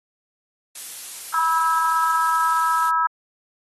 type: noise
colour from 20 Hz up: blue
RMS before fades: -33 dBFS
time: 0.75-2.9 s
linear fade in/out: 5 ms
type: harmonic tone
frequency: 325.6 Hz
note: E4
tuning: 21 cents flat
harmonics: 3 / 4 / 5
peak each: -21 / -19 / -29 dBFS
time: 1.34-3.07 s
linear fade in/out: 2 ms
effects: AAC 32 kbps